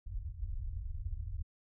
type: low-pass noise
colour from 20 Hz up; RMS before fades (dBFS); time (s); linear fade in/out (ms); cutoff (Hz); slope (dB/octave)
pink; -39; 0.06-1.43; 10; 100; 48
effects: none